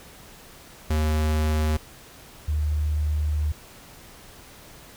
square / sine tone pair in turn, 77.2 / 75.48 Hz, D#2 / D2, -13 / +48 cents, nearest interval unison, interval 39 cents, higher first, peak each -21 dBFS, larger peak neither, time 0.9-1.77 / 2.48-3.52 s, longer second, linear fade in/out 5 ms, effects pink hiss -47 dBFS RMS until 4.96 s

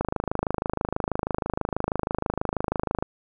click train, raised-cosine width 1 ms, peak -10 dBFS, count 80, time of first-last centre 0.01-3.025 s, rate 26.2 Hz, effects none

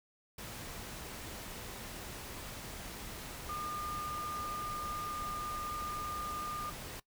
sine tone in noise, 1210 Hz, D#6, 49 cents flat, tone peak -38 dBFS, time 3.49-6.7 s, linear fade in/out 5 ms, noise pink, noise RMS -45 dBFS, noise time 0.38-7 s, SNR +4 dB, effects noise-tail reverb RT60 0.1 s tail -20 dB re dry

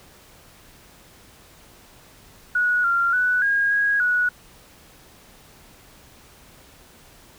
sine tone with pitch steps, 1461 / 1385 / 1485 / 1630 / 1647 / 1466 Hz, F#6 / F6 / F#6 / G#6 / G#6 / F#6, -22 / -15 / +6 / -33 / -15 / -16 cents, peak -17 dBFS, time 2.55-4.29 s, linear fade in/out 5 ms, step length 290 ms, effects pink hiss -50 dBFS RMS until 7.38 s

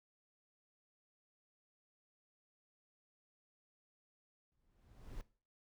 brown noise with exponential growth, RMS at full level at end -45 dBFS, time 4.52-5.21 s, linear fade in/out 0 ms, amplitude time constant 150 ms, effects noise-tail reverb RT60 0.4 s tail -18 dB re dry

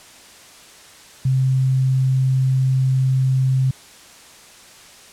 sine tone, 131.3 Hz, C3, 6 cents sharp, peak -14 dBFS, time 1.25-3.71 s, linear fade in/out 5 ms, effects white hiss -44 dBFS RMS until 5.12 s + low-pass 9000 Hz 12 dB/octave

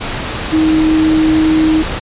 sine tone in noise, 315.1 Hz, D#4, 22 cents sharp, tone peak -8 dBFS, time 0.52-1.83 s, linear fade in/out 20 ms, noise pink, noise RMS -20 dBFS, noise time 0-2 s, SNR +9 dB, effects resampled to 8000 Hz

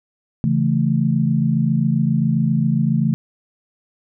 sine chord, A major, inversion first, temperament equal with one note detuned, 138.59 / 166.06 / 220 Hz, C#3 / E3 / A3, 0 / +13 / 0 cents, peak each -19 dBFS, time 0.44-3.14 s, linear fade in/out 0 ms, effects none

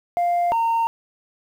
sine tone pair in turn, 698.5 / 917.4 Hz, F5 / A#5, 0 / -28 cents, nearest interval perfect fourth, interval 472 cents, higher second, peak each -15 dBFS, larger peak neither, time 0.17-0.52 / 0.52-0.87 s, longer neither, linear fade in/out 0 ms, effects tanh soft clip ceiling -16 dBFS + 8-bit

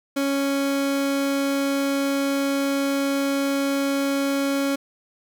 30% pulse tone, 277.2 Hz, C#4, in tune, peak -18 dBFS, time 0.16-4.76 s, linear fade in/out 10 ms, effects none

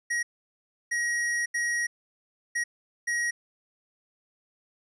square tone bursts at uneven times, 1896 Hz, A#6, 29 cents sharp, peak -26 dBFS, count 5, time 0.1-0.23 / 0.91-1.46 / 1.54-1.87 / 2.55-2.64 / 3.07-3.31 s, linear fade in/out 10 ms, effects resampled to 22050 Hz

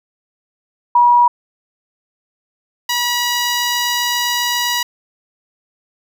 sine / 10% pulse tone pair in turn, 964 / 967.5 Hz, B5 / B5, -42 / -36 cents, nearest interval unison, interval 6 cents, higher second, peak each -7 dBFS, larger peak neither, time 0.95-1.28 / 2.89-4.83 s, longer second, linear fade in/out 5 ms, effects none

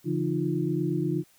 sine tone cluster, 142.2 / 170.6 / 306.5 / 349 Hz, C#3 / F3 / D#4 / F4, +45 / -40 / -26 / -1 cents, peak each -30 dBFS, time 0.04-1.24 s, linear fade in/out 50 ms, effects white hiss -61 dBFS RMS until 1.38 s

